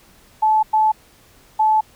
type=tone bursts at uneven times; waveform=sine; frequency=867 Hz; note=A5; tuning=26 cents flat; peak=-12 dBFS; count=3; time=0.42-0.63 / 0.73-0.92 / 1.59-1.81 s; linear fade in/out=10 ms; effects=pink hiss -51 dBFS RMS until 1.95 s